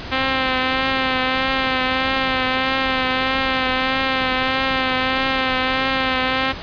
5% pulse tone with vibrato, 261.6 Hz, C4, in tune, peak -6 dBFS, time 0.11-6.53 s, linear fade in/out 20 ms, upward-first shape triangle, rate 1.6 Hz, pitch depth 30 cents each way, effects pink hiss -31 dBFS RMS until 6.62 s + resampled to 11025 Hz

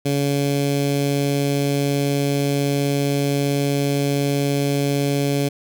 15% pulse tone with notch filter, 141.3 Hz, C#3, 34 cents sharp, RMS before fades -20 dBFS, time 0.05-5.49 s, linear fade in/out 10 ms, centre 1300 Hz, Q 0.94, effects none

